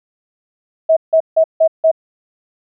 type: tone bursts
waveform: sine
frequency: 643 Hz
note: E5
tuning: 43 cents flat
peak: -7 dBFS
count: 5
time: 0.89-1.915 s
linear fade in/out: 10 ms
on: 77 ms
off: 160 ms
effects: none